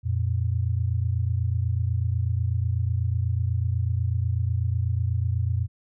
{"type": "tone pair together", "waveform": "sine", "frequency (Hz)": [88.4, 116.5], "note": ["F2", "A#2"], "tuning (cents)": [22, -1], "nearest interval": "perfect fourth", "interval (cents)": 477, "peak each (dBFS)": [-24, -25], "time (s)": [0.03, 5.68], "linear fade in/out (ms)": 50, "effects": []}